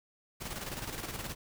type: noise with tremolo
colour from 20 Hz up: pink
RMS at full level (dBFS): -38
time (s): 0.4-1.35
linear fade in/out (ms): 20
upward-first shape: square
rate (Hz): 19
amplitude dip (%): 50
effects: none